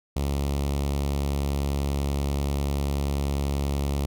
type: tone with notch filter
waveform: sawtooth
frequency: 70.3 Hz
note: C#2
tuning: 25 cents sharp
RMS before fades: -26 dBFS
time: 0.16-4.06 s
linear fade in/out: 5 ms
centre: 1600 Hz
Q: 1.2
effects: none